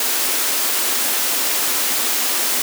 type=high-pass noise; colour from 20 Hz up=white; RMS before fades=-19 dBFS; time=0-2.62 s; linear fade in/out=2 ms; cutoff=220 Hz; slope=96 dB/octave; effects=none